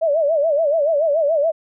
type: tone with vibrato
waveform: sine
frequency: 612 Hz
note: D#5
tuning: 29 cents flat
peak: -14 dBFS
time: 0.01-1.52 s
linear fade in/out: 20 ms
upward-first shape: sine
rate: 7 Hz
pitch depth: 150 cents each way
effects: none